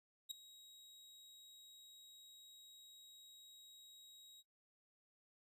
sawtooth tone with ADSR envelope, 3809 Hz, A#7, 37 cents sharp, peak -37 dBFS, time 0.29-4.43 s, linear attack 21 ms, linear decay 5 ms, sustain -19 dB, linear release 34 ms, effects noise-tail reverb RT60 0.2 s tail -23 dB re dry + resampled to 32000 Hz

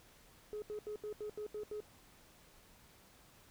sine tone bursts, 422 Hz, G#4, 28 cents sharp, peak -38 dBFS, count 8, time 0.53-1.803 s, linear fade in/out 0 ms, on 90 ms, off 79 ms, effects tanh soft clip ceiling -37 dBFS + pink hiss -63 dBFS RMS until 3.5 s

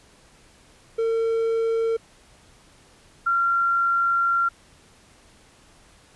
triangle / sine tone pair in turn, 453.9 / 1376 Hz, A#4 / F6, -46 / -26 cents, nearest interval octave + perfect fifth, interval 1920 cents, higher second, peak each -18 dBFS, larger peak neither, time 0.98-1.97 / 3.26-4.49 s, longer second, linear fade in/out 10 ms, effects pink hiss -54 dBFS RMS until 6.15 s + resampled to 24000 Hz

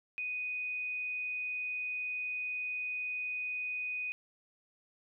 sine tone, 2489 Hz, D#7, in tune, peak -34 dBFS, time 0.18-4.12 s, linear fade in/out 0 ms, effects none

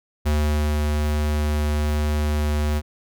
square tone with ADSR envelope, 74.9 Hz, D2, 35 cents sharp, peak -18 dBFS, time 0.25-2.82 s, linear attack 19 ms, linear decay 480 ms, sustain -2 dB, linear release 46 ms, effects none

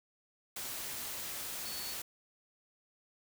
sine tone in noise, 4435 Hz, C#8, in tune, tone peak -44 dBFS, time 1.65-1.94 s, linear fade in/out 5 ms, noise white, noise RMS -41 dBFS, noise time 0.56-2.02 s, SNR -6 dB, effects none

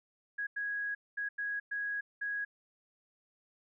sine tone bursts at uneven times, 1657 Hz, G#6, 4 cents flat, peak -33 dBFS, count 6, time 0.38-0.47 / 0.56-0.95 / 1.17-1.29 / 1.38-1.6 / 1.71-2.01 / 2.21-2.45 s, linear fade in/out 10 ms, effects none

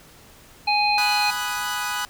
harmonic tone, 830.6 Hz, G#5, in tune, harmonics 1 / 3 / 5, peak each -20 / -22 / -24 dBFS, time 0.67-1.31 s, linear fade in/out 10 ms
sawtooth chord, G# minor seventh, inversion none, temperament equal, 830.6 / 987.8 / 1244.5 / 1480 Hz, G#5 / B5 / D#6 / F#6, 0 / 0 / 0 / 0 cents, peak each -28 / -27 / -27 / -25 dBFS, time 0.98-2.05 s, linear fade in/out 0 ms
effects pink hiss -49 dBFS RMS until 2.09 s

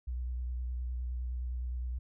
sine tone with vibrato, 61.6 Hz, B1, 4 cents flat, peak -33 dBFS, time 0.07-1.99 s, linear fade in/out 10 ms, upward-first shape sine, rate 9.7 Hz, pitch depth 29 cents each way, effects none

